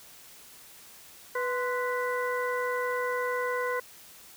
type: harmonic tone with a mistuned harmonic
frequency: 493.9 Hz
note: B4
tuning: in tune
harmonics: 1 / 2 / 3 / 4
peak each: -30 / -33 / -35 / -36 dBFS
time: 1.35-3.8 s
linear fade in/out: 5 ms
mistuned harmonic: 2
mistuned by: +77 cents
effects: white hiss -51 dBFS RMS until 4.36 s